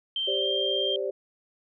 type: tone with pitch glide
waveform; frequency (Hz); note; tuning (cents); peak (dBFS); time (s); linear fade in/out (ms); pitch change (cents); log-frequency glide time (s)
sine; 3136 to 3180; G7 to G7; 0 to +24; -26; 0.16-0.96; 2; +24; 0.31-0.49
type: chord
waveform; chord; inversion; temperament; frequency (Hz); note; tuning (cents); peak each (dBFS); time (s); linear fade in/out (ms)
sine; G suspended fourth; none; equal with one note detuned; 392 / 523.3 / 581.6; G4 / C5 / D5; 0 / 0 / -17; -30 / -32 / -32; 0.27-1.11; 10
effects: none